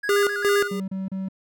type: tone with vibrato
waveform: triangle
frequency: 1549 Hz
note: G6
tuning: 21 cents flat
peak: -24 dBFS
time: 0.03-0.68 s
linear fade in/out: 10 ms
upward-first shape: square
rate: 7.6 Hz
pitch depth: 120 cents each way
type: tone with tremolo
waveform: square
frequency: 404.3 Hz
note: G#4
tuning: 46 cents flat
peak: -18 dBFS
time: 0.09-0.8 s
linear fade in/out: 2 ms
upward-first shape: square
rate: 2.8 Hz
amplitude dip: 75%
type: tone bursts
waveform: triangle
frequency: 191 Hz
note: G3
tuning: 45 cents flat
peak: -24 dBFS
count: 3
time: 0.71-1.286 s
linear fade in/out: 5 ms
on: 170 ms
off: 33 ms
effects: none